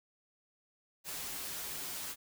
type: noise with comb filter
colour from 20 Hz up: white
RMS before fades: -41 dBFS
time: 1.04-2.16 s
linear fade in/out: 50 ms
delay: 8.9 ms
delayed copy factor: -0.5
effects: none